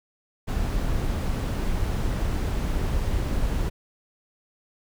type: noise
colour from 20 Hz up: brown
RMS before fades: -25 dBFS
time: 0.47-3.7 s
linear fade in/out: 20 ms
effects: none